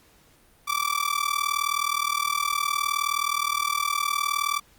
sawtooth tone with amplitude modulation, 1164 Hz, D6, 16 cents flat, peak -16 dBFS, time 0.67-4.6 s, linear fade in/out 20 ms, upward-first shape sine, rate 39.3 Hz, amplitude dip 90%, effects pink hiss -58 dBFS RMS until 4.78 s + Opus 48 kbps

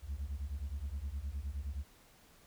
sine beating tone pair, 65.41 / 75.01 Hz, C2 / D2, 0 / +37 cents, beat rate 9.6 Hz, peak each -38 / -38 dBFS, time 0.02-1.85 s, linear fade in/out 50 ms, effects tanh soft clip ceiling -34 dBFS + pink hiss -63 dBFS RMS until 2.46 s

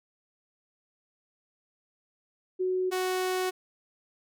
sine / sawtooth tone pair in turn, 370 / 370 Hz, F#4 / F#4, 0 / 0 cents, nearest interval unison, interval 0 cents, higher neither, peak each -25 / -23 dBFS, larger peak second, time 2.59-2.91 / 2.91-3.51 s, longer second, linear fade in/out 20 ms, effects none

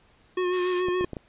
square tone with vibrato, 362.2 Hz, F#4, 37 cents flat, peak -24 dBFS, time 0.37-1.05 s, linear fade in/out 5 ms, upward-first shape sine, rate 7 Hz, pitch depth 26 cents each way
white high-pass noise, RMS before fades -37 dBFS, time 0.51-0.84 s, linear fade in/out 50 ms, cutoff 870 Hz, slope 96 dB/octave
clicks, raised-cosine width 2 ms, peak -20 dBFS, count 5, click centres 0.885 / 1.01 / 1.044 / 1.133 / 1.168 s
effects pink hiss -60 dBFS RMS until 1.28 s + resampled to 8000 Hz

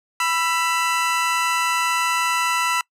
25% pulse tone pair together, 987.8 / 1337.5 Hz, B5 / E6, 0 / +25 cents, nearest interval perfect fourth, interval 525 cents, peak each -18 dBFS, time 0.2-2.81 s, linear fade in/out 2 ms, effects noise-tail reverb RT60 0.1 s tail -25 dB re dry + low-pass 12000 Hz 12 dB/octave

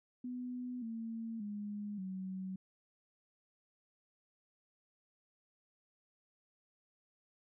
sine tone with pitch steps, 248.6 / 226.7 / 206.6 / 188.4 Hz, B3 / A#3 / G#3 / F#3, +12 / -48 / -9 / +32 cents, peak -39 dBFS, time 0.24-2.56 s, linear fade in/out 5 ms, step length 580 ms, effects none

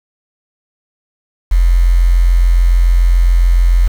sine tone with quantisation, 43.52 Hz, F1, 5 cents flat, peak -6 dBFS, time 1.51-3.88 s, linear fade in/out 10 ms, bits 5, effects none

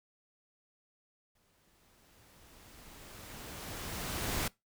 pink noise with exponential growth, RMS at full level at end -33 dBFS, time 1.35-4.48 s, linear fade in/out 5 ms, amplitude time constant 680 ms, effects noise-tail reverb RT60 0.2 s tail -23 dB re dry

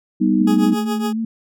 sine chord, G augmented, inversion none, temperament equal, 196 / 246.9 / 311.1 Hz, G3 / B3 / D#4, 0 / 0 / 0 cents, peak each -17 / -18 / -17 dBFS, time 0.2-0.75 s, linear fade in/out 20 ms
sine tone with vibrato, 222.1 Hz, A3, 16 cents sharp, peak -19 dBFS, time 0.41-1.25 s, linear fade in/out 5 ms, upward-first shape sine, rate 6.6 Hz, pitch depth 35 cents each way
20% pulse tone with tremolo, 416.3 Hz, G#4, 4 cents sharp, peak -16 dBFS, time 0.47-1.13 s, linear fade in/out 5 ms, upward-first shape triangle, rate 7.2 Hz, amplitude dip 90%
effects none

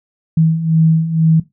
sine beating tone pair, 159.6 / 161.7 Hz, D#3 / E3, +44 / -33 cents, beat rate 2.1 Hz, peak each -16 / -11 dBFS, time 0.37-1.4 s, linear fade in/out 5 ms, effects noise-tail reverb RT60 0.2 s tail -17 dB re dry

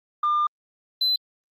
sine tone pair in turn, 1200 / 4049 Hz, D6 / B7, +37 / +42 cents, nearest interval octave + major sixth, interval 2105 cents, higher second, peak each -17 dBFS, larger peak neither, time 0.23-0.47 / 1.01-1.16 s, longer first, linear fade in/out 5 ms, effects tanh soft clip ceiling -17 dBFS + Opus 48 kbps

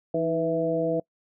harmonic tone with a mistuned harmonic, 164.81 Hz, E3, in tune, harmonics 1 / 2 / 3 / 4, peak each -32 / -29 / -26 / -27 dBFS, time 0.14-1 s, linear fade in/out 5 ms, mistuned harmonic 2, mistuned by -55 cents, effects noise-tail reverb RT60 0.1 s tail -25 dB re dry

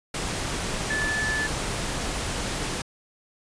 sine tone in noise, 1740 Hz, A6, 20 cents flat, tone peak -25 dBFS, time 0.9-1.47 s, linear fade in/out 5 ms, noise pink, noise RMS -29 dBFS, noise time 0.14-2.82 s, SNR +1 dB, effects resampled to 22050 Hz

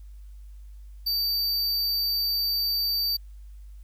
square tone, 4626 Hz, D8, 27 cents flat, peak -24 dBFS, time 1.06-3.17 s, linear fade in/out 10 ms, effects added 50 Hz sine -41 dBFS peak until 3.83 s + white hiss -68 dBFS RMS until 3.83 s

